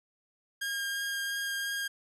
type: tone with vibrato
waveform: sawtooth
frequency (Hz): 1617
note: G#6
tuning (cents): -47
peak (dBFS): -28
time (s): 0.61-1.88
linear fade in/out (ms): 10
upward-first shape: triangle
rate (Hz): 2.9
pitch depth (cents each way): 9
effects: resampled to 32000 Hz